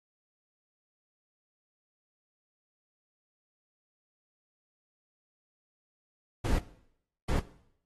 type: noise bursts at uneven times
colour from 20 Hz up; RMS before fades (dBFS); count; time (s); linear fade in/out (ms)
brown; -27; 2; 6.44-6.59 / 7.28-7.4; 10
effects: noise-tail reverb RT60 0.7 s tail -17 dB re dry + AAC 32 kbps